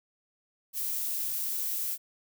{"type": "noise", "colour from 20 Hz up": "violet", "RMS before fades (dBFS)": -32, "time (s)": [0.73, 1.98], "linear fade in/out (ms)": 50, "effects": []}